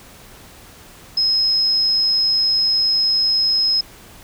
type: tone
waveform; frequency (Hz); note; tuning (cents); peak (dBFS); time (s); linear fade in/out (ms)
sine; 5130; E8; -48; -14; 1.17-3.81; 5
effects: pink hiss -43 dBFS RMS until 4.23 s